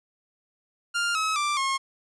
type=tone with pitch steps; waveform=sawtooth; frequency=1400 / 1283.8 / 1177.3 / 1079.5 Hz; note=F6 / E6 / D6 / C#6; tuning=+4 / -46 / +4 / -46 cents; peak=-20 dBFS; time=0.94-1.78 s; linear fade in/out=20 ms; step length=210 ms; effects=resampled to 22050 Hz